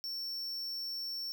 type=tone; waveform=square; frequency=5440 Hz; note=F8; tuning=46 cents flat; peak=-37 dBFS; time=0.04-1.32 s; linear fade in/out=0 ms; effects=none